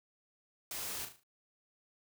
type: noise with echo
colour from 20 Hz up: white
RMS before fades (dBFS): -41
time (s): 0.71-1.05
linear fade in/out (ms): 2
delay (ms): 37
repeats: 5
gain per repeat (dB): -7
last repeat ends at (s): 1.235
effects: none